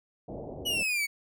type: low-pass noise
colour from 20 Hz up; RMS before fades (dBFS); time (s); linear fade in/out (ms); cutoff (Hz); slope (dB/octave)
white; -40; 0.28-0.83; 2; 710; 48
type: exponential sweep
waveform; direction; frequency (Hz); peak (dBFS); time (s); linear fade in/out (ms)
40% pulse; down; 2965 to 2217; -26; 0.65-1.07; 20
effects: none